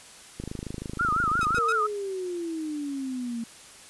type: click train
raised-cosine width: 3 ms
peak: -21 dBFS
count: 32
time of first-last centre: 0.4-1.583 s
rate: 26.2 Hz
type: tone with vibrato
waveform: sine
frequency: 1318.5 Hz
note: E6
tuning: in tune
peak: -22 dBFS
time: 0.99-1.87 s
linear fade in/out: 10 ms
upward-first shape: triangle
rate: 5.7 Hz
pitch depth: 170 cents each way
type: tone bursts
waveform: sawtooth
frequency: 1270 Hz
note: D#6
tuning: 35 cents sharp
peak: -26 dBFS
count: 3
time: 1.41-1.724 s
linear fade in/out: 2 ms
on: 40 ms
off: 97 ms
type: exponential sweep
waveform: sine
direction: down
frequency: 475.2 to 227.4 Hz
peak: -29 dBFS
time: 1.57-3.44 s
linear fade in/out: 5 ms
effects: white hiss -48 dBFS RMS until 3.89 s + resampled to 24000 Hz

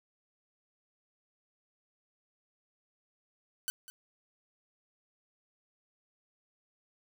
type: tone with echo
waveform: 5% pulse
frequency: 1503 Hz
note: F#6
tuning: 27 cents sharp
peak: -20 dBFS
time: 3.68-3.7 s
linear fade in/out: 0 ms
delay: 200 ms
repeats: 1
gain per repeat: -15 dB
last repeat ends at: 3.9 s
effects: none

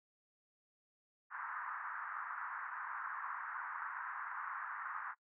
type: band-pass noise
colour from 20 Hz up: pink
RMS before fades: -44 dBFS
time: 1.3-5.15 s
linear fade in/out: 50 ms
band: 980 to 1700 Hz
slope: 48 dB/octave
effects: noise-tail reverb RT60 0.1 s tail -22 dB re dry

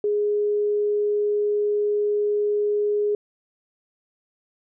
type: tone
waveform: sine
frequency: 415.3 Hz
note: G#4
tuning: in tune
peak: -19 dBFS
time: 0.04-3.15 s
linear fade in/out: 2 ms
effects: none

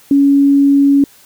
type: tone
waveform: sine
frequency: 280 Hz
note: C#4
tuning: 18 cents sharp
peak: -6 dBFS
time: 0.11-1.04 s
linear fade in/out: 2 ms
effects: white hiss -45 dBFS RMS until 1.25 s

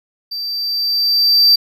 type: tone with level ramp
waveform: triangle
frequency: 4669 Hz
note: D8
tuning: 11 cents flat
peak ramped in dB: -21 to -5 dBFS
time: 0.31-1.56 s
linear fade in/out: 10 ms
effects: none

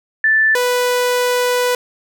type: tone pair in turn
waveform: sine / sawtooth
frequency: 1760 / 493.9 Hz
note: A6 / B4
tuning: 0 / 0 cents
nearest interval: octave + minor seventh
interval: 2200 cents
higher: first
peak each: -10 dBFS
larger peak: neither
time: 0.24-0.55 / 0.55-1.75 s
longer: second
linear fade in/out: 2 ms
effects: none

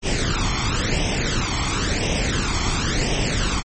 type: noise with flanger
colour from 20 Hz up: pink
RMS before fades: -21 dBFS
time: 0.02-3.63 s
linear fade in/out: 50 ms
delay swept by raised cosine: 0.34 to 0.93 ms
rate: 0.96 Hz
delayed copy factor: +0.6
effects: MP3 32 kbps

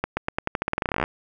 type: accelerating click train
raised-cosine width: 0.5 ms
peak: -8 dBFS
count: 21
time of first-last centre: 0.04-1.039 s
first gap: 130 ms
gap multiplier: 0.88
effects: none

